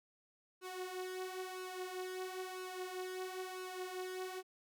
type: tone with flanger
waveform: sawtooth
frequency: 370 Hz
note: F#4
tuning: in tune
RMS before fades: -44 dBFS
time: 0.61-4.43 s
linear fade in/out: 50 ms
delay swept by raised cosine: 0.73 to 6.03 ms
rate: 1 Hz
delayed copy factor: +0.65
effects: none